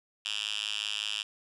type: tone with high-pass filter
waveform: 5% pulse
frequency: 105.3 Hz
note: G#2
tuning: 24 cents sharp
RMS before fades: -34 dBFS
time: 0.25-1.23 s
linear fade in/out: 5 ms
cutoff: 2900 Hz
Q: 3.7
effects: resampled to 22050 Hz